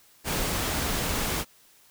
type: noise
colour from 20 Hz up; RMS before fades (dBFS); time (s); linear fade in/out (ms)
pink; -28; 0.24-1.45; 50
effects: white hiss -58 dBFS RMS until 1.9 s